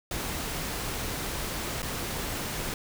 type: noise with dropouts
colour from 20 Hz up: pink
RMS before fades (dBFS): -33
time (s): 0.11-2.74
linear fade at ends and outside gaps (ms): 2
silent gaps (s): 1.821-1.828
effects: none